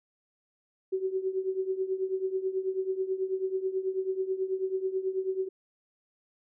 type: tone with tremolo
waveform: sine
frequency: 378.9 Hz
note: F#4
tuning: 41 cents sharp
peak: -24 dBFS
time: 0.92-5.49 s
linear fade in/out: 10 ms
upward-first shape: triangle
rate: 9.2 Hz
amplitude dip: 85%
effects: none